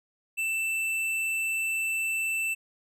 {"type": "tone with tanh clipping", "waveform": "sine", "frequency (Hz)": 2661, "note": "E7", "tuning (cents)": 16, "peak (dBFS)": -28, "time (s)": [0.37, 2.55], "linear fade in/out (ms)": 20, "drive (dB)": 13, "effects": []}